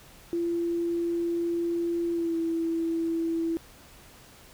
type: tone with pitch glide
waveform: sine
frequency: 340.7 to 330.4 Hz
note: F4 to E4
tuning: -43 to +4 cents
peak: -25 dBFS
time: 0.33-3.57 s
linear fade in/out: 0 ms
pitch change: -53 cents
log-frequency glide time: 2.11-2.36 s
effects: pink hiss -52 dBFS RMS until 4.53 s